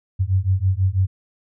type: beating tone pair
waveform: sine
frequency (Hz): 91.8 / 97.9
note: F#2 / G2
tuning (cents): -13 / -2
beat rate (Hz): 6.1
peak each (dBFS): -19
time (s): 0.19-1.07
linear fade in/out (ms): 20
effects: none